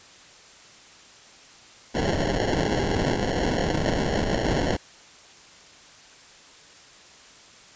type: noise with sample-and-hold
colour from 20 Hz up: violet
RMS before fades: -24 dBFS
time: 1.94-4.77 s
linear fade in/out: 20 ms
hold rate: 1225 Hz
effects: white hiss -49 dBFS RMS until 7.75 s + resampled to 16000 Hz